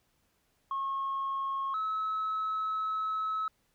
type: tone pair in turn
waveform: sine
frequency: 1087 / 1292.7 Hz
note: C#6 / E6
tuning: -34 / -34 cents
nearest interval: minor third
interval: 300 cents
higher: second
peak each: -29 / -28 dBFS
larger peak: second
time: 0.71-1.74 / 1.74-3.48 s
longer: second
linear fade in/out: 2 ms
effects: tanh soft clip ceiling -27 dBFS + pink hiss -73 dBFS RMS until 3.74 s